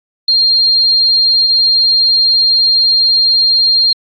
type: tone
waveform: sine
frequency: 4204 Hz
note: C8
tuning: 7 cents sharp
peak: -7 dBFS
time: 0.28-3.93 s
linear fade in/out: 5 ms
effects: AAC 48 kbps